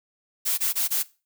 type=noise bursts; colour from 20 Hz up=blue; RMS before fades=-24 dBFS; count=4; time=0.45-1.033 s; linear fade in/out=20 ms; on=130 ms; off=21 ms; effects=noise-tail reverb RT60 0.3 s tail -19 dB re dry